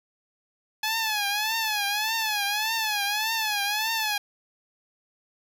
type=tone with vibrato; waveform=10% pulse; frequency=853 Hz; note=G#5; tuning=46 cents sharp; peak=-16 dBFS; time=0.83-4.18 s; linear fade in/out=5 ms; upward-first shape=triangle; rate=1.7 Hz; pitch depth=120 cents each way; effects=none